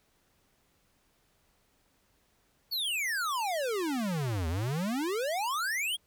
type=exponential two-way sweep; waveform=square; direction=down then up; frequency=4584 to 77.6 to 3376 Hz; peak=-30 dBFS; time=2.71-5.97 s; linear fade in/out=20 ms; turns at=4.48 s; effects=pink hiss -70 dBFS RMS until 6.06 s